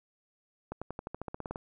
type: accelerating click train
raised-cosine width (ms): 1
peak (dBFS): -23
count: 13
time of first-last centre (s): 0.72-1.559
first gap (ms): 96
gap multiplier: 0.94
effects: none